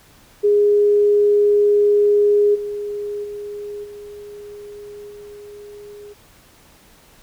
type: tone with level steps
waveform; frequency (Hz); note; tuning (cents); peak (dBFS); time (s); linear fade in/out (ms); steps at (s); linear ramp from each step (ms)
sine; 412.4; G#4; -12; -11 / -23 / -27 / -33 / -35; 0.43-6.14; 20; 2.54 / 3.23 / 3.83 / 5.09; 20
effects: pink hiss -50 dBFS RMS until 7.22 s